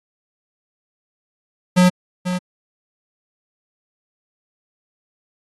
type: tone with echo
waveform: square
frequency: 180.9 Hz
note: F#3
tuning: 39 cents flat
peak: -10 dBFS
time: 1.76-1.9 s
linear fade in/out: 20 ms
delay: 490 ms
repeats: 1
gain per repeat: -10 dB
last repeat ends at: 2.39 s
effects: AAC 32 kbps